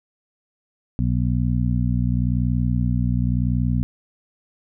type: harmonic tone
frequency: 60.9 Hz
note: B1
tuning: 24 cents flat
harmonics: 1 / 2 / 3 / 4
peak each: -23 / -21 / -25 / -26 dBFS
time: 0.99-3.83 s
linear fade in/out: 0 ms
effects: none